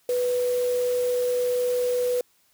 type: tone in noise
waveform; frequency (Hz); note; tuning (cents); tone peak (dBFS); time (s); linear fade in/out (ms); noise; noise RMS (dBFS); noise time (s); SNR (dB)
sine; 493.9; B4; 0; -21; 0.09-2.21; 2; white; -39; 0.09-2.21; +15
effects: white hiss -64 dBFS RMS until 2.53 s